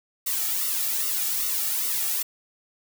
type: noise with flanger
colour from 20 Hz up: blue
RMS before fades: -26 dBFS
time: 0.26-2.23 s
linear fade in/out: 10 ms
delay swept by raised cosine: 1.2 to 1.98 ms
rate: 2.5 Hz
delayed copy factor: -0.95
effects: none